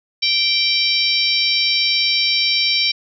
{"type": "harmonic tone", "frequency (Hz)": 779, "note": "G5", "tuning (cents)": -11, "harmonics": [3, 4, 5, 6, 7], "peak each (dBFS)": [-21, -23, -20, -22, -20], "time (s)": [0.22, 2.92], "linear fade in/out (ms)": 10, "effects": []}